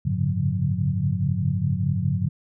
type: tone cluster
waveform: sine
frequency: 95.1 / 107 / 138.4 / 143.3 / 180.2 Hz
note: F#2 / A2 / C#3 / D3 / F#3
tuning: +48 / -48 / -2 / -42 / -45 cents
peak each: -27 dBFS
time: 0.05-2.29 s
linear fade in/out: 10 ms
effects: none